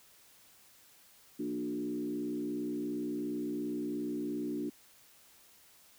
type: tone with frequency modulation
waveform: sine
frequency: 295.7 Hz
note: D4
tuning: 12 cents sharp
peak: -33 dBFS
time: 1.39-4.7 s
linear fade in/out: 10 ms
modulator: 62.8 Hz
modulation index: 1.1
effects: white hiss -61 dBFS RMS until 5.98 s